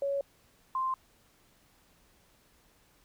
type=tone pair in turn; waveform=sine; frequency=558 / 1045.8 Hz; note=C#5 / C6; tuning=+11 / -1 cents; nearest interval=major seventh; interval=1088 cents; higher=second; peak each=-28 dBFS; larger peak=neither; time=0.02-0.21 / 0.75-0.94 s; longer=neither; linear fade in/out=2 ms; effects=pink hiss -65 dBFS RMS until 3.04 s